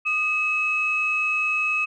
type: tone pair together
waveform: sine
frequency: 1229.4 / 2575 Hz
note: D#6 / E7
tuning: -21 / -41 cents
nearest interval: octave + minor second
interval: 1280 cents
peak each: -28 / -20 dBFS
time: 0.05-1.86 s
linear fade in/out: 20 ms
effects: tanh soft clip ceiling -14 dBFS